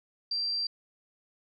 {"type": "tone", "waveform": "sine", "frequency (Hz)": 4713, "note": "D8", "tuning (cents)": 5, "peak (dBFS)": -28, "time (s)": [0.31, 0.67], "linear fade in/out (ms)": 5, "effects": []}